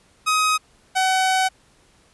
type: tone pair in turn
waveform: sawtooth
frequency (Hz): 1261 / 754.4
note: D#6 / F#5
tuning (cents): +23 / +33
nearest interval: major sixth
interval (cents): 890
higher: first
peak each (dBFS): -13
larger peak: neither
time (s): 0.26-0.58 / 0.95-1.49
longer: second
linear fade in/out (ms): 20
effects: pink hiss -57 dBFS RMS until 2.13 s + resampled to 24000 Hz